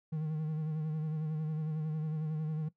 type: tone with vibrato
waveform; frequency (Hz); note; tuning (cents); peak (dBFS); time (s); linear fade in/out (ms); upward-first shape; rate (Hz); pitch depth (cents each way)
triangle; 155.56; D#3; 0; -30; 0.12-2.69; 10; sine; 11; 40
effects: noise-tail reverb RT60 0.1 s tail -18 dB re dry